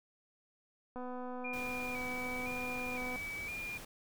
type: click train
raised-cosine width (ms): 1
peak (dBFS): -31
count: 551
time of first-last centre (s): 0.96-3.16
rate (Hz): 250
type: tone with vibrato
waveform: sine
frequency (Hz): 2349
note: D7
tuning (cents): 0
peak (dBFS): -39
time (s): 1.44-3.78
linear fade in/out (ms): 10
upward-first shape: square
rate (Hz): 0.98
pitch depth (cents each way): 45
type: noise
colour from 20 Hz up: pink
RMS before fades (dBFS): -49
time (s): 1.53-3.85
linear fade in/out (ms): 5
effects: none